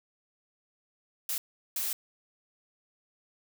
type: noise bursts at uneven times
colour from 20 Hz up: blue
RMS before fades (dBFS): -32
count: 2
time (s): 1.29-1.38 / 1.76-1.93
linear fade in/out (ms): 2
effects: none